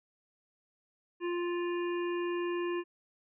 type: harmonic tone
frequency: 349.2 Hz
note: F4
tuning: in tune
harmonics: 1 / 3 / 5 / 7 / 8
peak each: -31 / -41 / -45 / -48 / -49 dBFS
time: 1.2-2.84 s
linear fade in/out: 50 ms
effects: none